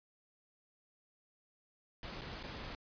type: noise with dropouts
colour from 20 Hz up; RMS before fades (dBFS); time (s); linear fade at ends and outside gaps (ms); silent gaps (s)
pink; -45; 2.03-2.75; 1; 2.211-2.217 / 2.429-2.435
effects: resampled to 11025 Hz